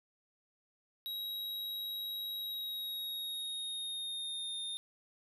square tone with pitch glide, 3835 to 3653 Hz, A#7 to A#7, +48 to -36 cents, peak -38 dBFS, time 1.06-4.77 s, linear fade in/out 0 ms, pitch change -84 cents, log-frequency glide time 2.37-4.57 s, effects none

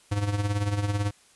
square tone with tremolo, 102.3 Hz, G#2, 26 cents flat, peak -22 dBFS, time 0.11-1.11 s, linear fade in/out 10 ms, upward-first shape triangle, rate 18 Hz, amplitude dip 70%, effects white hiss -58 dBFS RMS until 1.35 s + resampled to 24000 Hz

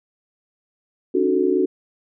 sine chord, D# half-diminished seventh, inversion third, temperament equal with one note detuned, 277.2 / 303.1 / 370 / 440 Hz, C#4 / D#4 / F#4 / A4, 0 / -45 / 0 / 0 cents, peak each -23 / -24 / -18 / -24 dBFS, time 1.14-1.66 s, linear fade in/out 10 ms, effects none

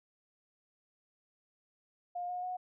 sine tone with pitch steps, 709 / 719.7 / 730.6 Hz, F5 / F#5 / F#5, +26 / -48 / -22 cents, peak -35 dBFS, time 2.15-2.57 s, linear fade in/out 10 ms, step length 140 ms, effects none

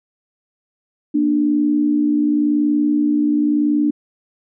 sine tone pair together, 235.2 / 296.1 Hz, A#3 / D4, +16 / +14 cents, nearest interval major third, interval 398 cents, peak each -21 / -14 dBFS, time 1.14-3.91 s, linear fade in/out 10 ms, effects none

